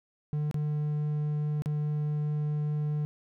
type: tone with dropouts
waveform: triangle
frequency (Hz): 149.6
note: D3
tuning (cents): +32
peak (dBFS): -25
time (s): 0.33-3.05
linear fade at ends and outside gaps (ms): 0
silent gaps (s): 0.512-0.543 / 1.621-1.659
effects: none